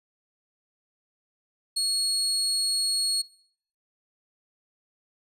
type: tone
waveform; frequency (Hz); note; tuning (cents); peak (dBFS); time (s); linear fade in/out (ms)
30% pulse; 4324; C#8; -44; -21; 1.76-3.22; 10
effects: noise-tail reverb RT60 0.6 s tail -21 dB re dry + resampled to 32000 Hz